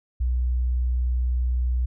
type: tone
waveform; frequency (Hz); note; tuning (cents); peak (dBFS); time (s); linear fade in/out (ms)
sine; 61.74; B1; 0; -20; 0.2-1.86; 10
effects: none